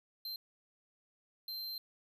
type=tone bursts at uneven times; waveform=square; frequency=4134 Hz; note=C8; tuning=22 cents flat; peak=-40 dBFS; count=2; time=0.25-0.36 / 1.48-1.78 s; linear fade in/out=2 ms; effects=none